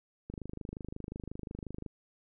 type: click train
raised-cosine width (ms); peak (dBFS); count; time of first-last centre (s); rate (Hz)
3; -27; 41; 0.3-1.863; 25.6
effects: none